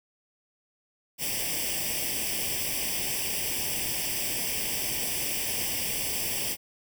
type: noise with comb filter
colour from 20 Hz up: white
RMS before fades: -30 dBFS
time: 1.18-6.57 s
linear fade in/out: 50 ms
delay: 0.37 ms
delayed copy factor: +0.9
effects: none

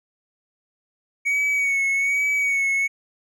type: tone with vibrato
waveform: triangle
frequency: 2236 Hz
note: C#7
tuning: 14 cents sharp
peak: -17 dBFS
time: 1.25-2.88 s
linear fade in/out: 20 ms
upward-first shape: sine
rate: 1.2 Hz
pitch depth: 38 cents each way
effects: none

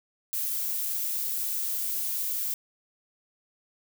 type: noise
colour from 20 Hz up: violet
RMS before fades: -30 dBFS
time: 0.33-2.54 s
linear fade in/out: 0 ms
effects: none

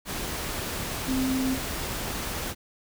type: tone in noise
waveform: sine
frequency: 261.6 Hz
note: C4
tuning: in tune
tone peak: -24 dBFS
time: 1.06-1.58 s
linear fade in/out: 50 ms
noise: pink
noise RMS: -32 dBFS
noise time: 0.05-2.55 s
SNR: +5 dB
effects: none

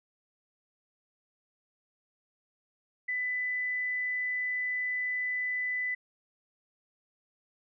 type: tone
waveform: sine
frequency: 1997 Hz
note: B6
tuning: 19 cents sharp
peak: -29 dBFS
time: 3.08-5.95 s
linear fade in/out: 10 ms
effects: none

